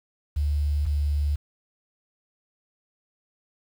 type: tone pair in turn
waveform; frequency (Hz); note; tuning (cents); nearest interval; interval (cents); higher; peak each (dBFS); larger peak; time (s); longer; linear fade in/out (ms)
sine; 73.42 / 73.04; D2 / D2; 0 / -9; unison; 9; first; -21; neither; 0.36-0.86 / 0.86-1.36; neither; 10
effects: 8-bit